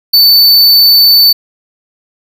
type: tone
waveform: square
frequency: 4516 Hz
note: C#8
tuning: 31 cents sharp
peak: -3 dBFS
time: 0.13-1.33 s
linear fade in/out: 10 ms
effects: none